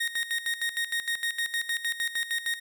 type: tone with tremolo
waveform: 30% pulse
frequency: 1861 Hz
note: A#6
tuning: 3 cents flat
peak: -23 dBFS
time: 0-2.6 s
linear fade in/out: 10 ms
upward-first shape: square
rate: 6.5 Hz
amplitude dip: 75%
effects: none